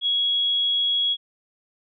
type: tone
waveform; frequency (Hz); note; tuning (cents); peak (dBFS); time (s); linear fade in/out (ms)
sine; 3329; G#7; +3; -19; 0.01-1.17; 50
effects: none